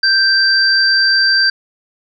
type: tone pair together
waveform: sine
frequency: 1568 / 4695 Hz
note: G6 / D8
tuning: 0 / -1 cents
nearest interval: octave + perfect fifth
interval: 1899 cents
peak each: -12 dBFS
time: 0.03-1.5 s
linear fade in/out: 5 ms
effects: none